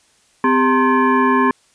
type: tone with frequency modulation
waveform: sine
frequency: 400 Hz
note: G4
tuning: 35 cents sharp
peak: -11 dBFS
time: 0.44-1.51 s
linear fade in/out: 2 ms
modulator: 656 Hz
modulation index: 1.7
effects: white hiss -56 dBFS RMS until 1.74 s + resampled to 22050 Hz